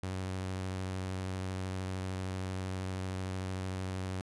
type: tone with vibrato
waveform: sawtooth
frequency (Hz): 93.7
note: F#2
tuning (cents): +22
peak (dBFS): -31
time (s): 0.03-4.21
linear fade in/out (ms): 0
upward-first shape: sine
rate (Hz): 13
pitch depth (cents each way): 18
effects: resampled to 24000 Hz

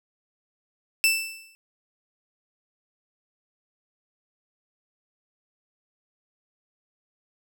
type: tone with exponential decay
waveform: sawtooth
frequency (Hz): 2656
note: E7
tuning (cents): +12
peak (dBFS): -12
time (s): 1.04-1.55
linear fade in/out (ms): 0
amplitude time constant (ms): 110
effects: none

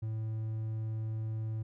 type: tone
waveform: triangle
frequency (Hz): 110.2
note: A2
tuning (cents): +3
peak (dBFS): -31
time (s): 0.02-1.63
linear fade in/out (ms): 10
effects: none

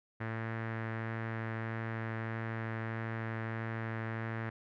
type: tone with low-pass filter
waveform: sawtooth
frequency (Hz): 112.7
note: A2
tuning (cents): +42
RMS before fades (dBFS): -38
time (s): 0.2-4.5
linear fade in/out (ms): 10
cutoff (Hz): 1800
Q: 3.4
effects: none

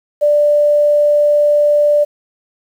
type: tone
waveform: sine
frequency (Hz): 589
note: D5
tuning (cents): +5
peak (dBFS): -8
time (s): 0.21-2.05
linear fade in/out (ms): 20
effects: 7-bit

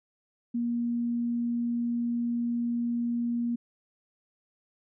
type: tone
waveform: sine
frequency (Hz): 237.1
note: A#3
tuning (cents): +30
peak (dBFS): -26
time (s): 0.54-3.56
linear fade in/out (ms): 10
effects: none

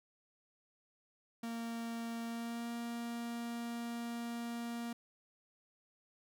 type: tone with pitch glide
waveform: 45% pulse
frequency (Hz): 231.2 to 235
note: A#3 to A#3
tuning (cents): -14 to +14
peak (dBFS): -39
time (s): 1.43-4.93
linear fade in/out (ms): 5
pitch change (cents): +28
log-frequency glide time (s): 2.26-2.7
effects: none

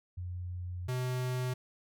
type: tone pair in turn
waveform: sine / square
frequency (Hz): 89.4 / 126.66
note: F2 / B2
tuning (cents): +41 / +44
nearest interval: tritone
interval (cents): 603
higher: second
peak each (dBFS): -36 / -32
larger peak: second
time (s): 0.17-0.88 / 0.88-1.54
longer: first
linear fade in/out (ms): 10
effects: none

